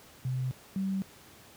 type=tone pair in turn; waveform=sine; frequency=128.6 / 192.68 Hz; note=C3 / G3; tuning=-30 / -30 cents; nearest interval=perfect fifth; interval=700 cents; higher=second; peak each=-28 dBFS; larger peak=neither; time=0.25-0.51 / 0.76-1.02 s; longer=neither; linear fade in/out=0 ms; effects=pink hiss -54 dBFS RMS until 1.56 s + high-pass 80 Hz 12 dB/octave